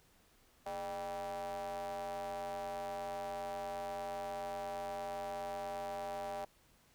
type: ring-modulated tone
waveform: square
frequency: 92.5 Hz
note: F#2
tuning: in tune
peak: -37 dBFS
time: 0.66-6.45 s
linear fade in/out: 5 ms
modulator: 696 Hz
effects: pink hiss -68 dBFS RMS until 6.94 s